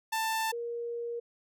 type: tone pair in turn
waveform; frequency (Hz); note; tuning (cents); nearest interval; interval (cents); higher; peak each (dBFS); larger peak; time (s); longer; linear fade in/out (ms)
sawtooth / sine; 888 / 471.2; A5 / A#4; +16 / +19; major seventh; 1097; first; -25 / -33; first; 0.12-0.52 / 0.52-1.2; second; 10
effects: none